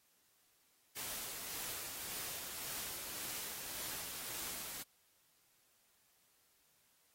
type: noise with tremolo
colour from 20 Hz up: white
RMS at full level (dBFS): -43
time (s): 0.96-4.83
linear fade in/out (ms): 10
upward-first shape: sine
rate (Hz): 1.8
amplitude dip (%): 30
effects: white hiss -73 dBFS RMS until 7.14 s + AAC 48 kbps